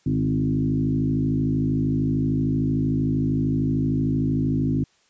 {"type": "tone with frequency modulation", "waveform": "sine", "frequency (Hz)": 201.1, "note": "G3", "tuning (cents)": 44, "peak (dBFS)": -19, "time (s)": [0.06, 4.84], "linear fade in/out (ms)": 5, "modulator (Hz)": 53.1, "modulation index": 2, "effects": ["white hiss -62 dBFS RMS until 5.09 s", "resampled to 16000 Hz"]}